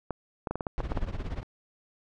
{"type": "clicks", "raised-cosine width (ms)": 1, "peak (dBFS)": -17, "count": 9, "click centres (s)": [0.107, 0.472, 0.51, 0.556, 0.608, 0.668, 0.804, 0.919, 0.974]}
{"type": "noise with tremolo", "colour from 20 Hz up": "brown", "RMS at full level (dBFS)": -29, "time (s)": [0.78, 1.43], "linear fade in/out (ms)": 0, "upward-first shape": "triangle", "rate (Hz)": 17, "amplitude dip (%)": 90}
{"effects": ["low-pass 4000 Hz 12 dB/octave"]}